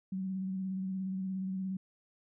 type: tone with vibrato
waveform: sine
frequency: 189.3 Hz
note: F#3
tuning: 40 cents sharp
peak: -33 dBFS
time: 0.12-1.77 s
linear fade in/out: 5 ms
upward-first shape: square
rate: 17 Hz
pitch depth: 22 cents each way
effects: none